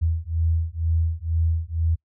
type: beating tone pair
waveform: sine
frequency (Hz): 81 / 83.1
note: E2 / E2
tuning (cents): -30 / +15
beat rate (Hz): 2.1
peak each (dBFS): -23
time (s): 0.01-1.96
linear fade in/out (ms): 20
effects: noise-tail reverb RT60 0.1 s tail -26 dB re dry